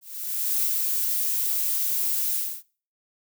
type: noise with ADSR envelope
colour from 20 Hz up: violet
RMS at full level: -23 dBFS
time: 0.01-2.63 s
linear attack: 620 ms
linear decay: 51 ms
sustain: -2 dB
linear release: 290 ms
effects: noise-tail reverb RT60 0.4 s tail -21 dB re dry